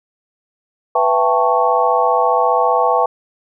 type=tone cluster; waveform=sine; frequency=496.1 / 667 / 788 / 883 / 1107 Hz; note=B4 / E5 / G5 / A5 / C#6; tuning=+8 / +20 / +9 / +6 / -3 cents; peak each=-18 dBFS; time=0.95-3.06 s; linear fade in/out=5 ms; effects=none